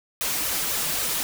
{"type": "noise with flanger", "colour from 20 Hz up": "white", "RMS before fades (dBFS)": -26, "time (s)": [0.21, 1.23], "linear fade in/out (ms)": 0, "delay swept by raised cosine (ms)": [1.6, 7], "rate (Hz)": 3.8, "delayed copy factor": 1, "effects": []}